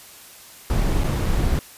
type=noise with dropouts; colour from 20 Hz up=brown; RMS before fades=-20 dBFS; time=0.7-1.59 s; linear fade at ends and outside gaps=0 ms; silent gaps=1.034-1.043 / 1.256-1.261 s; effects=white hiss -44 dBFS RMS until 1.77 s + resampled to 32000 Hz

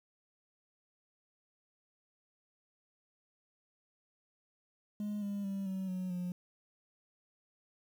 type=tone with pitch steps; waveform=sine; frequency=207.9 / 201.7 / 195.78 / 189.99 / 184.36 / 178.91 Hz; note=G#3 / G3 / G3 / F#3 / F#3 / F3; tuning=+2 / +50 / -2 / +46 / -6 / +42 cents; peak=-32 dBFS; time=5-6.32 s; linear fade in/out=2 ms; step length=220 ms; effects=tanh soft clip ceiling -34 dBFS + 10-bit

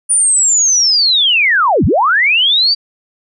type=linear two-way sweep; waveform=sine; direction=down then up; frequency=9510 to 61.74 to 4733 Hz; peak=-8 dBFS; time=0.09-2.75 s; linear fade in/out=20 ms; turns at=1.85 s; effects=none

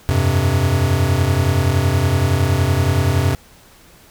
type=chord; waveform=square; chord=F suspended second; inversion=none; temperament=equal; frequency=87.31 / 98 / 130.81 Hz; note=F2 / G2 / C3; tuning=0 / 0 / 0 cents; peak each=-19 dBFS; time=0.09-3.35 s; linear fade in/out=0 ms; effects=pink hiss -47 dBFS RMS until 4.1 s

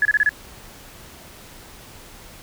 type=tone bursts; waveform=sine; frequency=1700 Hz; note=G#6; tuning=40 cents sharp; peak=-13 dBFS; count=5; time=0.02-0.292 s; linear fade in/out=2 ms; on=32 ms; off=28 ms; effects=pink hiss -43 dBFS RMS until 2.42 s

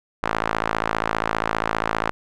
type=tone with band-pass filter; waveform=sawtooth; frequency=55 Hz; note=A1; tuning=in tune; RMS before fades=-24 dBFS; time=0.23-2.11 s; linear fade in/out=0 ms; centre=1200 Hz; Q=1.3; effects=none

